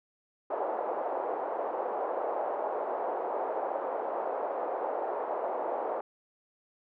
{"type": "band-pass noise", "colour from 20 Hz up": "white", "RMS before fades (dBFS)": -33, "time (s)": [0.5, 6.01], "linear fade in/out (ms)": 5, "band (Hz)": [440, 820], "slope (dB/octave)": 24, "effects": []}